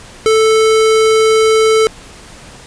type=tone; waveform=square; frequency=440 Hz; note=A4; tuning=in tune; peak=-8 dBFS; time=0.26-1.87 s; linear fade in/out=0 ms; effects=pink hiss -36 dBFS RMS until 2.66 s + resampled to 22050 Hz